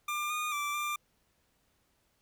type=tone with pitch steps; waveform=25% pulse; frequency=1195 / 1223 / 1170 / 1189 Hz; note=D6 / D#6 / D6 / D6; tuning=+30 / -30 / -7 / +21 cents; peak=-28 dBFS; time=0.08-0.96 s; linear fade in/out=5 ms; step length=220 ms; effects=pink hiss -73 dBFS RMS until 2.21 s